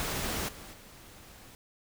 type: noise with level steps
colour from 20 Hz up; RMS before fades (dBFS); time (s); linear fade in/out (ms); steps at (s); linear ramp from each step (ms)
pink; -33 / -47 / -52; 0-1.55; 0; 0.48 / 0.73; 10
effects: none